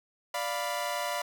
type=chord; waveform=sawtooth; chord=B diminished; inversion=first; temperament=equal; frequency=587.3 / 698.5 / 987.8 Hz; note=D5 / F5 / B5; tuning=0 / 0 / 0 cents; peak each=-31 dBFS; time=0.34-1.22 s; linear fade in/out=5 ms; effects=none